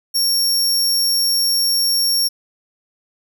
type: tone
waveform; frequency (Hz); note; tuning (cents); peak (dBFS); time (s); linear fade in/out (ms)
sawtooth; 5520; F8; -21; -12; 0.14-2.29; 20
effects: none